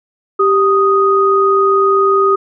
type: tone pair together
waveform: sine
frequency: 392 / 1244.5 Hz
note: G4 / D#6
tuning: 0 / 0 cents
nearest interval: octave + minor sixth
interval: 2000 cents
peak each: -11 dBFS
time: 0.39-2.36 s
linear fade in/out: 10 ms
effects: none